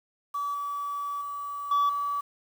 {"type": "tone with level steps", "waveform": "sine", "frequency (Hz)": 1147, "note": "D6", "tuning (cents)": -41, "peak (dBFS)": [-27, -29, -32, -18, -26], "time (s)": [0.34, 2.21], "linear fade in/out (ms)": 10, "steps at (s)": [0.54, 1.21, 1.71, 1.89], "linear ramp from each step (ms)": 5, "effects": ["tanh soft clip ceiling -20 dBFS", "8-bit"]}